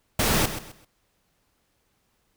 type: noise with echo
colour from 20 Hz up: pink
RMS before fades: -22 dBFS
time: 0.19-0.46 s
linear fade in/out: 5 ms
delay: 130 ms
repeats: 3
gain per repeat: -11 dB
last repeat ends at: 0.85 s
effects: pink hiss -70 dBFS RMS until 2.36 s